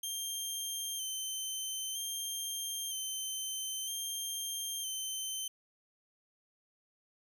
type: tone with vibrato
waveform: 15% pulse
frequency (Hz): 3136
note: G7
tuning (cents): 0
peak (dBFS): -29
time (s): 0.03-5.48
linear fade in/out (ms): 5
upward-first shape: square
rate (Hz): 0.52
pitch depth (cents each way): 28
effects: none